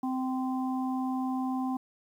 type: harmonic tone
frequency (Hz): 259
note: C4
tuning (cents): -17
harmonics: 1 / 3 / 4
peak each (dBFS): -29 / -36 / -40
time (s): 0.03-1.77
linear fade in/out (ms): 5
effects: 10-bit